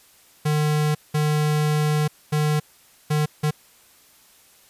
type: tone bursts at uneven times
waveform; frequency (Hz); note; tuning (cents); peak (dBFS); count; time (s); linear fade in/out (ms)
square; 151.1; D3; +50; -19; 5; 0.45-0.95 / 1.14-2.08 / 2.32-2.6 / 3.1-3.26 / 3.43-3.51; 10
effects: white hiss -54 dBFS RMS until 4.69 s + resampled to 32000 Hz